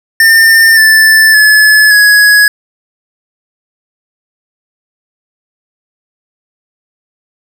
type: tone with pitch steps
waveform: square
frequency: 1804 / 1759.7 / 1716.6 / 1674.5 Hz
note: A6 / A6 / A6 / G#6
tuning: +43 / 0 / -43 / +14 cents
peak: -3 dBFS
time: 0.2-2.48 s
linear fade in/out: 2 ms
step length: 570 ms
effects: none